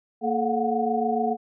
sine tone cluster, 230.6 / 432.7 / 714 / 741 Hz, A#3 / A4 / F5 / F#5, -19 / -29 / +38 / +2 cents, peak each -27 dBFS, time 0.21-1.37 s, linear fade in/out 50 ms, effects none

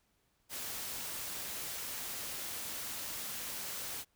white noise, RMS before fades -41 dBFS, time 0.49-4.05 s, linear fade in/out 50 ms, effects pink hiss -75 dBFS RMS until 4.15 s

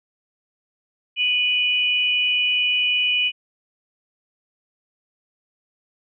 sine tone pair together, 2476 / 2953 Hz, D#7 / F#7, -9 / -4 cents, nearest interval minor third, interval 305 cents, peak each -20 dBFS, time 1.16-3.32 s, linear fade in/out 50 ms, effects none

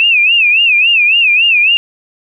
sine tone with vibrato, 2600 Hz, E7, 24 cents flat, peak -6 dBFS, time 0-1.77 s, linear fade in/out 0 ms, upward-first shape sine, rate 3.6 Hz, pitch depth 150 cents each way, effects 8-bit

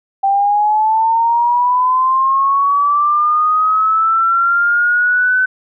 sine linear sweep, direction up, 781 to 1518 Hz, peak -10 dBFS, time 0.23-5.46 s, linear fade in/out 10 ms, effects none

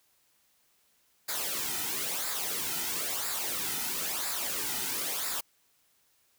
white noise with flanger, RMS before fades -33 dBFS, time 1.28-5.41 s, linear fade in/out 10 ms, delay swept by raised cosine 0.33 to 1.83 ms, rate 1 Hz, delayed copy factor -0.65, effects white hiss -69 dBFS RMS until 6.38 s

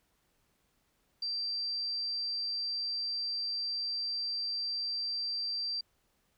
sine tone, 4699 Hz, D8, in tune, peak -32 dBFS, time 1.22-5.81 s, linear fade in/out 5 ms, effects pink hiss -74 dBFS RMS until 6.37 s

